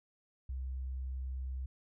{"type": "tone", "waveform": "sine", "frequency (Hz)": 64.9, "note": "C2", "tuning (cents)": -13, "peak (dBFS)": -36, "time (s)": [0.49, 1.66], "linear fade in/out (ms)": 5, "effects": []}